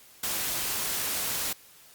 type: noise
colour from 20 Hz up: white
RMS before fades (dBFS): -30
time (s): 0.23-1.53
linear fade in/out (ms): 5
effects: white hiss -54 dBFS RMS until 1.94 s + Opus 48 kbps